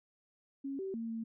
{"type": "tone with pitch steps", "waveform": "sine", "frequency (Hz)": [274.4, 384.7, 228.3, 226.2], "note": ["C#4", "G4", "A#3", "A3"], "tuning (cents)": [-17, -33, -36, 48], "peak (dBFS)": -36, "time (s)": [0.64, 1.24], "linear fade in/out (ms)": 10, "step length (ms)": 150, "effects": []}